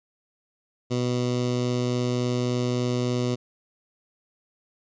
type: tone with notch filter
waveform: 15% pulse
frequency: 123.47 Hz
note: B2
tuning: in tune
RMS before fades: -25 dBFS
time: 0.9-3.36 s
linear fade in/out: 20 ms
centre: 1600 Hz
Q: 0.82
effects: resampled to 16000 Hz

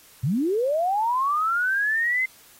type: linear sweep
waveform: sine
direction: up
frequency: 110 to 2083 Hz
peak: -20 dBFS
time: 0.23-2.26 s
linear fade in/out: 10 ms
effects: white hiss -52 dBFS RMS until 2.59 s + AAC 48 kbps

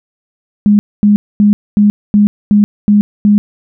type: tone bursts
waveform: sine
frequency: 206.7 Hz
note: G#3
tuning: 8 cents flat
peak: -4 dBFS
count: 8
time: 0.66-3.38 s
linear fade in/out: 0 ms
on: 130 ms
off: 240 ms
effects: none

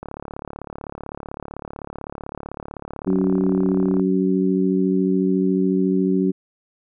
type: click train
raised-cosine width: 1 ms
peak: -18 dBFS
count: 143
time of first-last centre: 0.03-3.996 s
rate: 35.8 Hz
type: harmonic tone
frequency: 94 Hz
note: F#2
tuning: 28 cents sharp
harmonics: 2 / 3 / 4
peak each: -19 / -21 / -22 dBFS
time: 3.06-6.32 s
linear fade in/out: 20 ms
effects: none

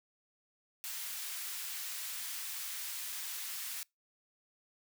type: high-pass noise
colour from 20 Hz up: white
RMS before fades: -41 dBFS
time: 0.84-3.83 s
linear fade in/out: 0 ms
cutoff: 1400 Hz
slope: 12 dB/octave
effects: noise-tail reverb RT60 0.2 s tail -26 dB re dry

